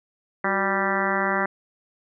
harmonic tone with a mistuned harmonic, 196 Hz, G3, in tune, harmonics 1 / 2 / 3 / 4 / 5 / 6 / 7 / 8 / 9 / 10, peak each -30 / -30 / -30 / -30 / -30 / -30 / -30 / -30 / -30 / -30 dBFS, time 0.44-1.46 s, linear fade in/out 5 ms, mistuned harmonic 2, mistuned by -81 cents, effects none

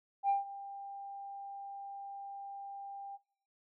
sine tone with ADSR envelope, 795 Hz, G5, 24 cents sharp, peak -24 dBFS, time 0.23-3.18 s, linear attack 62 ms, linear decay 150 ms, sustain -18 dB, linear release 32 ms, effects noise-tail reverb RT60 0.6 s tail -22 dB re dry + tanh soft clip ceiling -23 dBFS

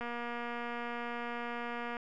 click train, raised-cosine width 0.5 ms, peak -25 dBFS, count 467, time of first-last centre 0.01-1.968 s, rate 238 Hz, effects none

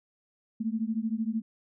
sine beating tone pair, 217.2 / 230.2 Hz, A3 / A#3, -22 / -22 cents, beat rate 13 Hz, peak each -30 / -31 dBFS, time 0.6-1.42 s, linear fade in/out 10 ms, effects none

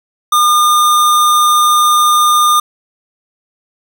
square tone, 1211 Hz, D#6, 47 cents flat, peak -8 dBFS, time 0.32-2.6 s, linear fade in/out 5 ms, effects none

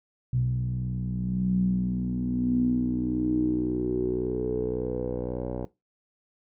10% pulse tone with low-pass filter sweep, 61.74 Hz, B1, in tune, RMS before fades -27 dBFS, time 0.33-5.65 s, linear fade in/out 0 ms, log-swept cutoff 130 to 590 Hz, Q 9.5, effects noise-tail reverb RT60 0.2 s tail -18 dB re dry

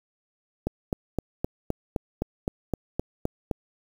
click train, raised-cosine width 2 ms, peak -12 dBFS, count 12, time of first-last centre 0.67-3.512 s, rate 3.87 Hz, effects 7-bit

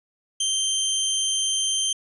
20% pulse tone, 3136 Hz, G7, in tune, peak -16 dBFS, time 0.4-1.93 s, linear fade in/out 5 ms, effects resampled to 24000 Hz

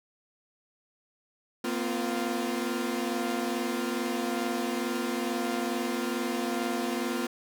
sawtooth chord, Bb suspended second, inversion none, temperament equal with one note detuned, 233.1 / 255.4 / 349.2 Hz, Bb3 / C4 / F4, 0 / -42 / 0 cents, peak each -29 dBFS, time 1.64-7.27 s, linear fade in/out 5 ms, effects none

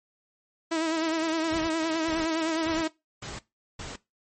sawtooth tone with vibrato, 322.8 Hz, E4, 36 cents flat, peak -21 dBFS, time 0.71-2.88 s, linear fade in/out 10 ms, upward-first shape sine, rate 9.7 Hz, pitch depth 47 cents each way
pink noise bursts, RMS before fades -38 dBFS, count 5, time 1.51-3.96 s, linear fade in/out 5 ms, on 170 ms, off 400 ms
effects noise-tail reverb RT60 0.2 s tail -19 dB re dry + MP3 32 kbps

